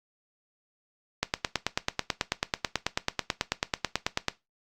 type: click train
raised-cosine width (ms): 0.2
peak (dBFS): -7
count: 29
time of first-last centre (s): 1.23-4.283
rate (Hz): 9.17
effects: noise-tail reverb RT60 0.2 s tail -17 dB re dry + Opus 48 kbps